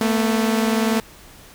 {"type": "tone pair together", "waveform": "sawtooth", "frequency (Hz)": [221, 241.8], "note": ["A3", "B3"], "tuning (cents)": [8, -36], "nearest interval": "major second", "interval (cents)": 156, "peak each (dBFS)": [-14, -20], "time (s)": [0.01, 1], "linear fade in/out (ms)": 2, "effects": ["pink hiss -45 dBFS RMS until 1.54 s"]}